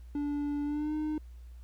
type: tone with pitch glide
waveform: triangle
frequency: 290 to 306.2 Hz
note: D4 to D#4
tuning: -22 to -28 cents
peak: -28 dBFS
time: 0.15-1.18 s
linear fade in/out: 2 ms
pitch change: +94 cents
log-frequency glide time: 0.64-0.94 s
effects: added 60 Hz sine -45 dBFS peak until 1.63 s + pink hiss -69 dBFS RMS until 1.63 s